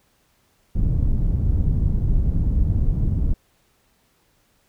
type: low-pass noise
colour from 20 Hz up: pink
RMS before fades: -19 dBFS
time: 0.75-3.34 s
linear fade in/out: 5 ms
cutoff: 120 Hz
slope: 12 dB/octave
effects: pink hiss -63 dBFS RMS until 4.68 s